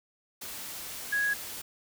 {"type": "tone in noise", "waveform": "sine", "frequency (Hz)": 1661.2, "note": "G#6", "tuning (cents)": 0, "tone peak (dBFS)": -25, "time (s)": [1.12, 1.34], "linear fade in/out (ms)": 10, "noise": "white", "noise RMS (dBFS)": -40, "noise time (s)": [0.41, 1.62], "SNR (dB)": 12, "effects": []}